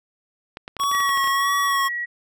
clicks, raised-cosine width 0.3 ms, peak -18 dBFS, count 12, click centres 0.571 / 0.679 / 0.767 / 0.799 / 0.836 / 0.915 / 0.95 / 1.004 / 1.092 / 1.174 / 1.242 / 1.274 s
square tone with vibrato, 1112 Hz, C#6, 5 cents sharp, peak -20 dBFS, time 0.79-1.89 s, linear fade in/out 20 ms, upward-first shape sine, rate 1.6 Hz, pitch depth 33 cents each way
sine tone, 1919 Hz, A#6, 50 cents sharp, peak -24 dBFS, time 0.92-2.06 s, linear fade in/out 20 ms
effects none

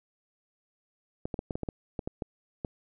clicks, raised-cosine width 2 ms, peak -19 dBFS, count 11, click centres 1.255 / 1.342 / 1.391 / 1.508 / 1.555 / 1.633 / 1.688 / 1.992 / 2.075 / 2.222 / 2.648 s, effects none

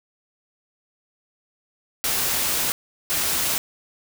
white noise bursts at uneven times, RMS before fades -23 dBFS, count 2, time 2.04-2.72 / 3.1-3.58 s, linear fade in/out 0 ms, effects none

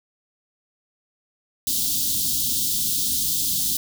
white band-stop noise, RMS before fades -23 dBFS, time 1.67-3.77 s, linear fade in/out 2 ms, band 310 to 3300 Hz, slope 48 dB/octave, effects none

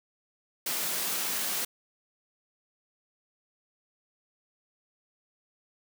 white high-pass noise, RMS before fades -31 dBFS, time 0.66-1.65 s, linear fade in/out 5 ms, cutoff 150 Hz, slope 48 dB/octave, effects none

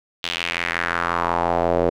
square tone with band-pass filter sweep, 42.81 Hz, F1, 34 cents flat, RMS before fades -22 dBFS, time 0.23-1.9 s, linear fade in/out 10 ms, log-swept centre 3400 to 490 Hz, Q 2.6, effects none

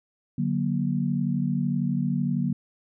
sine chord, D augmented, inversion none, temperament equal with one note detuned, 146.83 / 185 / 237.8 Hz, D3 / F#3 / A#3, 0 / 0 / +35 cents, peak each -27 dBFS, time 0.38-2.53 s, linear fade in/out 5 ms, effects none

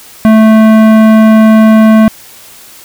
sine tone with tanh clipping, 219.4 Hz, A3, 5 cents flat, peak -3 dBFS, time 0.25-2.08 s, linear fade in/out 0 ms, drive 17 dB, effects white hiss -34 dBFS RMS until 2.84 s

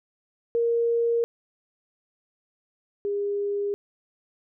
sine tone pair in turn, 467 / 405.7 Hz, A#4 / G#4, +3 / -41 cents, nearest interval major second, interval 244 cents, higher first, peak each -20 / -24 dBFS, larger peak first, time 0.55-1.24 / 3.05-3.74 s, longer neither, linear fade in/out 0 ms, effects none

